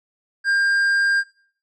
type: tone with tanh clipping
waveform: sine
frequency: 1601 Hz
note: G6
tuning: 36 cents sharp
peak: -17 dBFS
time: 0.44-1.24 s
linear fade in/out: 50 ms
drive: 7 dB
effects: noise-tail reverb RT60 0.6 s tail -21 dB re dry